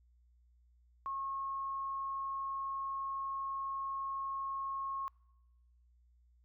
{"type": "tone", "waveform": "sine", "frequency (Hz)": 1087, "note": "C#6", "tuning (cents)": -34, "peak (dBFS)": -36, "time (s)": [1.06, 5.08], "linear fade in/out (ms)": 0, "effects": ["noise-tail reverb RT60 1.0 s tail -26 dB re dry", "added 60 Hz sine -64 dBFS peak until 6.44 s"]}